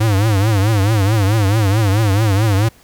square tone with vibrato, 103.83 Hz, G#2, in tune, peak -12 dBFS, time 0-2.69 s, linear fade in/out 10 ms, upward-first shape triangle, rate 4.6 Hz, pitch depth 180 cents each way, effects pink hiss -48 dBFS RMS until 2.83 s

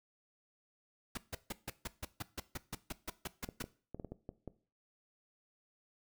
pink noise bursts, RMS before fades -40 dBFS, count 15, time 1.15-3.625 s, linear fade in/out 5 ms, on 25 ms, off 150 ms
clicks, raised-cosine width 2 ms, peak -30 dBFS, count 8, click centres 3.489 / 3.641 / 3.946 / 3.998 / 4.047 / 4.12 / 4.291 / 4.477 s
effects noise-tail reverb RT60 0.4 s tail -18 dB re dry

